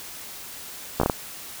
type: slowing click train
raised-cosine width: 1 ms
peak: -6 dBFS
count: 5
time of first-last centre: 1-1.098 s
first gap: 14 ms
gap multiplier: 1.39
effects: white hiss -39 dBFS RMS until 1.6 s